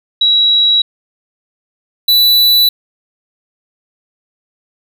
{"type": "tone pair in turn", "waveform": ["sine", "square"], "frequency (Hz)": [3881, 3960], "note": ["B7", "B7"], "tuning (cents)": [-31, 4], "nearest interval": "unison", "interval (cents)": 35, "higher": "second", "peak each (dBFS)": -7, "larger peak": "neither", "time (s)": [[0.21, 0.82], [2.08, 2.69]], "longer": "neither", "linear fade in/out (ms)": 5, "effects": []}